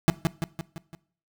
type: tone with echo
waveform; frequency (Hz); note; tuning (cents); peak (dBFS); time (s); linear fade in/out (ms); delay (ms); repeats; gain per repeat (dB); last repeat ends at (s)
35% pulse; 164.81; E3; 0; -13; 0.08-0.1; 0; 170; 5; -5; 0.95
effects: noise-tail reverb RT60 0.5 s tail -20 dB re dry